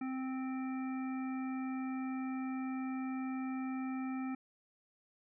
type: harmonic tone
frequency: 261.3 Hz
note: C4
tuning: 2 cents flat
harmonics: 1 / 3 / 5 / 7 / 9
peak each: -36 / -48 / -50 / -56 / -53 dBFS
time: 0.01-4.35 s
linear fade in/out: 5 ms
effects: none